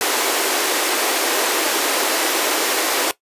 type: high-pass noise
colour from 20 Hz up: pink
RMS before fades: -19 dBFS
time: 0.01-3.11 s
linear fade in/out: 0 ms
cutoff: 300 Hz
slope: 48 dB/octave
effects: noise-tail reverb RT60 0.1 s tail -17 dB re dry + resampled to 32000 Hz